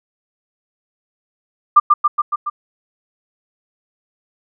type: tone with echo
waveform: sine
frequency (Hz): 1192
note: D6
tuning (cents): +25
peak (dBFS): -3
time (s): 1.76-1.8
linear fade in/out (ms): 10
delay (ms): 140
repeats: 5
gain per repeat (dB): -3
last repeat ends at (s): 2.5
effects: none